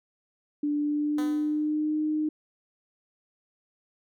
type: tone with pitch glide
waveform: sine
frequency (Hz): 293.7 to 306.7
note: D4 to D#4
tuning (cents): 0 to -25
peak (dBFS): -24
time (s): 0.63-2.29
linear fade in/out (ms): 5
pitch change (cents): +75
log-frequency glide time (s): 0.75-2.01
type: tone with exponential decay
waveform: 10% pulse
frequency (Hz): 252.8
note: B3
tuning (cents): +41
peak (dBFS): -26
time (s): 1.18-1.74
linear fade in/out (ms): 2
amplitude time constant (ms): 120
effects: none